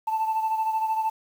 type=beating tone pair; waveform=sine; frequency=880 / 893 Hz; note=A5 / A5; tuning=0 / +25 cents; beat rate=13 Hz; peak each=-22 / -29 dBFS; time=0.07-1.1 s; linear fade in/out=10 ms; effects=tanh soft clip ceiling -19 dBFS + 8-bit